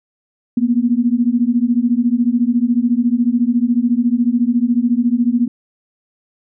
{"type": "beating tone pair", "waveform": "sine", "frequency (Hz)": [232.9, 246.9], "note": ["A#3", "B3"], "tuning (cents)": [-1, 0], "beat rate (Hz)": 14, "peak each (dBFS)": -15, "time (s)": [0.57, 5.48], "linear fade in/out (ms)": 5, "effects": []}